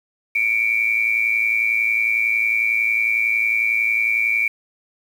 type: tone pair together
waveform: sine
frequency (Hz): 2250 / 2361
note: C#7 / D7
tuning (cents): +25 / +9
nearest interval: minor second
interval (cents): 84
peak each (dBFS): -19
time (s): 0.35-4.48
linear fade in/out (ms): 5
effects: 7-bit